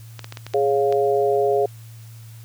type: clicks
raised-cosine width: 0.2 ms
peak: -16 dBFS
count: 7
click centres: 0.193 / 0.244 / 0.324 / 0.372 / 0.466 / 0.537 / 0.925 s
type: chord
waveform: sine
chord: Db major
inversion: second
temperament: equal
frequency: 415.3 / 554.4 / 698.5 Hz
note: Ab4 / Db5 / F5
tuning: 0 / 0 / 0 cents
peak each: -18 / -23 / -22 dBFS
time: 0.54-1.66 s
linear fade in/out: 5 ms
effects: added 113 Hz sine -38 dBFS peak until 2.44 s + white hiss -51 dBFS RMS until 2.44 s